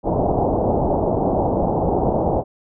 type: low-pass noise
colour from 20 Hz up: white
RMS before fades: -19 dBFS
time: 0.03-2.44 s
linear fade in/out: 50 ms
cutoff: 830 Hz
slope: 48 dB/octave
effects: none